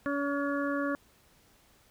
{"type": "harmonic tone", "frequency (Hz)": 283.3, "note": "C#4", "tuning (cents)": 38, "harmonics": [1, 2, 4, 5, 6], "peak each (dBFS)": [-31, -34, -37, -38, -39], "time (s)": [0.06, 0.95], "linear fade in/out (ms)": 0, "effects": ["pink hiss -63 dBFS RMS until 1.9 s"]}